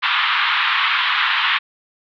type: band-pass noise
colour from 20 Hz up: pink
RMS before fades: -18 dBFS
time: 0.02-1.59 s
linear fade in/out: 20 ms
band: 1000 to 3700 Hz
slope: 48 dB/octave
effects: none